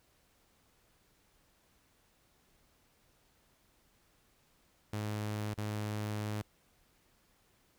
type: tone with dropouts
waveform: sawtooth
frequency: 105.7 Hz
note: G#2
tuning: 31 cents sharp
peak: -31 dBFS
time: 4.93-6.42 s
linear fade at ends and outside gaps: 5 ms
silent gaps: 5.541-5.577 s
effects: pink hiss -70 dBFS RMS until 7.78 s